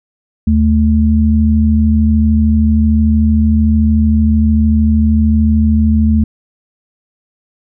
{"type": "tone pair together", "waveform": "sine", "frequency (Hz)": [77.25, 218.5], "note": ["D#2", "A3"], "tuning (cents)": [-12, -12], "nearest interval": "octave + tritone", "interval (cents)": 1800, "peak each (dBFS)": -10, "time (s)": [0.47, 6.24], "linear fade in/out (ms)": 5, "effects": []}